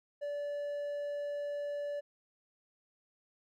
triangle tone, 579 Hz, D5, 25 cents flat, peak -33 dBFS, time 0.21-2.01 s, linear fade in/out 20 ms, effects none

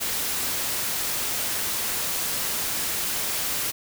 white noise, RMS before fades -27 dBFS, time 0-3.72 s, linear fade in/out 20 ms, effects none

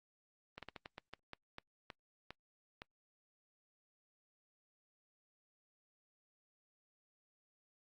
slowing click train, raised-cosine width 0.3 ms, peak -30 dBFS, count 12, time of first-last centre 0.58-2.819 s, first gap 47 ms, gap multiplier 1.27, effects noise-tail reverb RT60 0.1 s tail -26 dB re dry + Opus 32 kbps

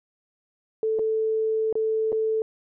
sine tone with dropouts, 440 Hz, A4, in tune, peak -21 dBFS, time 0.83-2.42 s, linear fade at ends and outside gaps 1 ms, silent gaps 0.988-0.993 / 1.727-1.754 / 2.12-2.127 s, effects none

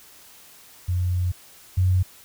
sine tone pair in turn, 90 / 92.1 Hz, F#2 / F#2, -47 / -7 cents, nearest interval unison, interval 40 cents, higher second, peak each -20 / -16 dBFS, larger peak second, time 0.88-1.32 / 1.77-2.03 s, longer first, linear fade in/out 10 ms, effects white hiss -49 dBFS RMS until 2.24 s

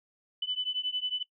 sine beating tone pair, 2993 / 3004 Hz, F#7 / F#7, +19 / +26 cents, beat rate 11 Hz, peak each -33 / -32 dBFS, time 0.42-1.23 s, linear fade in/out 5 ms, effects noise-tail reverb RT60 0.1 s tail -20 dB re dry

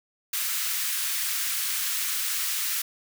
white high-pass noise, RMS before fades -28 dBFS, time 0.33-2.82 s, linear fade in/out 5 ms, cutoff 1300 Hz, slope 24 dB/octave, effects none

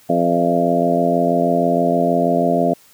harmonic tone with a mistuned harmonic, 86.3 Hz, F2, 20 cents flat, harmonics 2 / 3 / 4 / 5 / 6 / 7 / 8, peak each -22 / -20 / -25 / -23 / -25 / -21 / -18 dBFS, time 0.09-2.74 s, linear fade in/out 10 ms, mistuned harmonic 8, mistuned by -21 cents, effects white hiss -50 dBFS RMS until 2.93 s

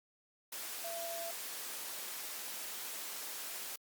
sine tone in noise, 675 Hz, E5, 41 cents sharp, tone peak -41 dBFS, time 0.84-1.31 s, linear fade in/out 5 ms, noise white, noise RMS -43 dBFS, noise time 0.52-3.76 s, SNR -1 dB, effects high-pass 300 Hz 12 dB/octave + Opus 48 kbps

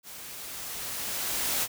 white noise with level ramp, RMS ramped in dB -44 to -27 dBFS, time 0.03-1.68 s, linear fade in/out 50 ms, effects none

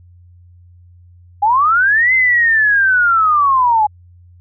sine linear two-way sweep, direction up then down, 794 to 2080 to 826 Hz, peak -9 dBFS, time 1.42-3.87 s, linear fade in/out 10 ms, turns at 2.14 s, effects added 88 Hz sine -41 dBFS peak until 4.4 s

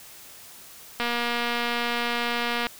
click train, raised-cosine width 0.3 ms, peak -11 dBFS, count 398, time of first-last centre 1-2.668 s, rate 238 Hz, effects white hiss -46 dBFS RMS until 2.79 s

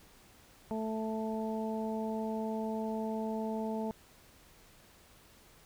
harmonic tone, 220 Hz, A3, in tune, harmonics 1 / 2 / 3 / 4, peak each -35 / -39 / -41 / -42 dBFS, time 0.71-3.91 s, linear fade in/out 0 ms, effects pink hiss -60 dBFS RMS until 5.65 s

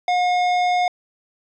sine tone with hard clipping, 719 Hz, F#5, 50 cents flat, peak -18 dBFS, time 0.08-0.88 s, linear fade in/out 2 ms, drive 12 dB, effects resampled to 22050 Hz

